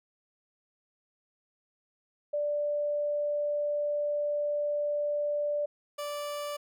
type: tone pair in turn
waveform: sine / 30% pulse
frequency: 587.3 / 584.6 Hz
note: D5 / D5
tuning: 0 / -8 cents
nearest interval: unison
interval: 8 cents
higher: first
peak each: -27 / -31 dBFS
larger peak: first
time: 2.33-5.66 / 5.98-6.57 s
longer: first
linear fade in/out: 10 ms
effects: none